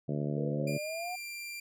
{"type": "harmonic tone", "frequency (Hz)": 73.1, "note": "D2", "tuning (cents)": -7, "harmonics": [2, 3, 4, 5, 6, 7, 8, 9], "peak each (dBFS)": [-33, -37, -39, -41, -43, -44, -45, -46], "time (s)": [0.08, 0.78], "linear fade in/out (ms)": 10}
{"type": "exponential sweep", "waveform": "sine", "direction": "up", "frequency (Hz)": [462.1, 740], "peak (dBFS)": -36, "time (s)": [0.37, 1.16], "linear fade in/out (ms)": 10}
{"type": "tone with pitch glide", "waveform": "sawtooth", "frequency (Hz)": [2400, 2374], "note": ["D7", "D7"], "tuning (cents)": [37, 18], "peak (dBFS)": -36, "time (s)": [0.67, 1.6], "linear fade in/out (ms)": 5, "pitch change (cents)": -19, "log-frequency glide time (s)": [1, 1.22]}
{"effects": []}